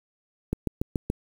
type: click train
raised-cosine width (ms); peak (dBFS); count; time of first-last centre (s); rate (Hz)
3; -12; 5; 0.53-1.101; 7.01
effects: 7-bit